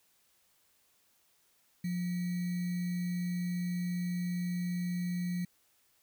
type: tone with sample-and-hold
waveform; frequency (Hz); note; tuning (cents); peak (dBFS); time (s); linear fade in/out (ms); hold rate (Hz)
sine; 177.4; F3; +27; -31; 1.84-5.45; 5; 2100
effects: white hiss -70 dBFS RMS until 6.02 s